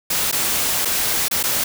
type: noise with dropouts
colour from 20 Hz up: white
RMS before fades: -20 dBFS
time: 0.1-1.64 s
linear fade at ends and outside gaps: 5 ms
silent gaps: 0.315-0.325 / 0.85-0.854 / 1.284-1.311 / 1.429-1.437 s
effects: none